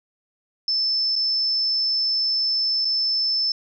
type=tone with dropouts; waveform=sine; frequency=5274 Hz; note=E8; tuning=in tune; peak=-19 dBFS; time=0.68-3.52 s; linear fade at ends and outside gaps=2 ms; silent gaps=1.156-1.161 / 2.848-2.852 s; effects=none